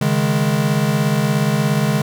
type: chord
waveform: square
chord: C# suspended second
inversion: none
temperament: equal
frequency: 138.59 / 155.56 / 207.7 Hz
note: C#3 / D#3 / G#3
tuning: 0 / 0 / 0 cents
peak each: -20 dBFS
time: 0.01-2.02 s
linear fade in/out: 5 ms
effects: none